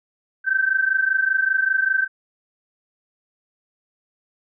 sine tone pair together, 1542 / 1567.1 Hz, G6 / G6, -29 / -1 cents, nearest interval unison, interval 28 cents, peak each -19 / -21 dBFS, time 0.44-2.08 s, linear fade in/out 50 ms, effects none

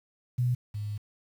sine tone pair in turn, 123.47 / 104.46 Hz, B2 / G#2, 0 / +11 cents, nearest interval minor third, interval 289 cents, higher first, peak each -23 / -31 dBFS, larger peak first, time 0.38-0.55 / 0.74-0.98 s, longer second, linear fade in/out 10 ms, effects 9-bit

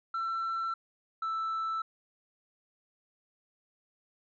sine tone pair in turn, 1343 / 1321.5 Hz, E6 / E6, +32 / +4 cents, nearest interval unison, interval 28 cents, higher first, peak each -28 dBFS, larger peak neither, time 0.14-0.74 / 1.22-1.82 s, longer neither, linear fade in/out 5 ms, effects tanh soft clip ceiling -29 dBFS

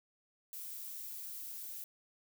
violet noise, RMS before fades -45 dBFS, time 0.53-1.84 s, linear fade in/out 0 ms, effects none

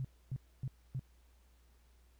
sine tone bursts, 130.81 Hz, C3, in tune, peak -35 dBFS, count 4, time 0-0.994 s, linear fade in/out 0 ms, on 46 ms, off 270 ms, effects added 60 Hz sine -63 dBFS peak until 2.19 s + pink hiss -73 dBFS RMS until 2.19 s

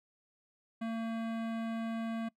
sine tone with hard clipping, 226.8 Hz, A#3, 47 cents flat, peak -36 dBFS, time 0.81-2.29 s, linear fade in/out 10 ms, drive 18 dB, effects noise-tail reverb RT60 0.1 s tail -22 dB re dry

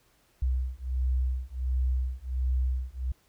sine beating tone pair, 63.1 / 64.5 Hz, B1 / C2, +38 / -24 cents, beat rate 1.4 Hz, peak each -28 dBFS, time 0.42-3.12 s, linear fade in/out 5 ms, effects tanh soft clip ceiling -18 dBFS + pink hiss -66 dBFS RMS until 3.28 s

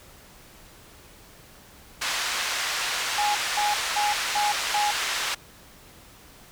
pink band-pass noise, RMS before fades -28 dBFS, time 2.01-5.35 s, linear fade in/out 10 ms, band 1200 to 6800 Hz, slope 12 dB/octave
sine tone bursts, 830.6 Hz, G#5, in tune, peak -22 dBFS, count 5, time 3.18-4.91 s, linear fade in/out 5 ms, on 170 ms, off 220 ms
effects pink hiss -50 dBFS RMS until 6.51 s

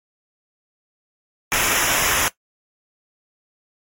pink noise with comb filter, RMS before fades -19 dBFS, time 1.52-2.28 s, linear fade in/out 0 ms, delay 0.23 ms, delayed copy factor -0.75, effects noise-tail reverb RT60 0.1 s tail -17 dB re dry + MP3 64 kbps

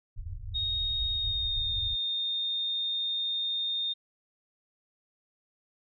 pink low-pass noise, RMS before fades -37 dBFS, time 0.16-1.96 s, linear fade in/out 20 ms, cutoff 110 Hz, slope 96 dB/octave
sine tone with pitch glide, 3729 to 3656 Hz, A#7 to A#7, 0 to -34 cents, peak -28 dBFS, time 0.54-3.94 s, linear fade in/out 20 ms, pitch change -34 cents, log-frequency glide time 1.1-1.78 s
effects none

